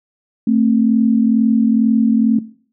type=tone pair together; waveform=sine; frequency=222.9 / 265.1 Hz; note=A3 / C4; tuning=+23 / +23 cents; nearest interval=minor third; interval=300 cents; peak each=-12 / -16 dBFS; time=0.47-2.39 s; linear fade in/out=5 ms; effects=noise-tail reverb RT60 0.5 s tail -19 dB re dry